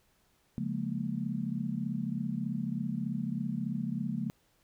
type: chord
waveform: sine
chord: Bb minor seventh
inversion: first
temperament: just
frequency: 139.85 / 174.81 / 209.8 / 233.1 Hz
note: Db3 / F3 / Ab3 / Bb3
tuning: +16 / +2 / +18 / 0 cents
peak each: -38 / -37 / -36 / -36 dBFS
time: 0.58-4.3 s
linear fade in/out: 0 ms
effects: pink hiss -70 dBFS RMS until 4.63 s